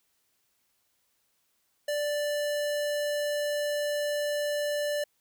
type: tone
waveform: square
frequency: 587.3 Hz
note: D5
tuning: in tune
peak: -28 dBFS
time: 1.88-5.04 s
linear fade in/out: 5 ms
effects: white hiss -73 dBFS RMS until 5.2 s